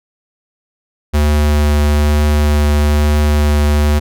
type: tone with vibrato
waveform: square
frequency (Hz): 74.2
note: D2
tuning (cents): +18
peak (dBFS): -10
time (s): 1.13-4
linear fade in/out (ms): 20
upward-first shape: triangle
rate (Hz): 1.1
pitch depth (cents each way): 11
effects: none